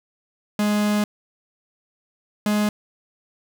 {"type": "tone pair in turn", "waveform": "45% pulse", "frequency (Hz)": [208.7, 209.5], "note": ["G#3", "G#3"], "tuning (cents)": [9, 15], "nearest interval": "unison", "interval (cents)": 6, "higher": "second", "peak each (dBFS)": -18, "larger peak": "neither", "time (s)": [[0.59, 1.04], [2.46, 2.69]], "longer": "first", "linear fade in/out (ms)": 2, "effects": []}